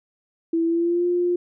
sine tone with pitch glide, 330.9 to 352.6 Hz, E4 to F4, +7 to +17 cents, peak -18 dBFS, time 0.53-1.36 s, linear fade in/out 5 ms, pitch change +110 cents, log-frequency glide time 0.65-1.06 s, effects none

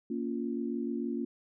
sine chord, Bb minor, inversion none, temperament just, 233.1 / 279.7 / 349.6 Hz, Bb3 / Db4 / F4, 0 / +16 / +2 cents, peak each -34 / -36 / -37 dBFS, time 0.1-1.25 s, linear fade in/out 5 ms, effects none

